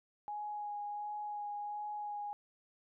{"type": "tone with vibrato", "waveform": "sine", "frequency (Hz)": 830.6, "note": "G#5", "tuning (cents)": 0, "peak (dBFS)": -38, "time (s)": [0.28, 2.33], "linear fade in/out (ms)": 0, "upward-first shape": "sine", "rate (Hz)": 1.4, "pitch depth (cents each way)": 13, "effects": []}